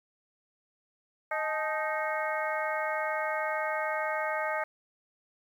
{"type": "harmonic tone with a mistuned harmonic", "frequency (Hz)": 311.1, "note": "D#4", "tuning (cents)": 0, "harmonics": [2, 3, 4, 5, 6, 7], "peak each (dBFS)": [-33, -35, -36, -37, -38, -38], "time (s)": [1.31, 4.64], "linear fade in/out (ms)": 5, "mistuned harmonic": 3, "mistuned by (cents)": -120, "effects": ["10-bit"]}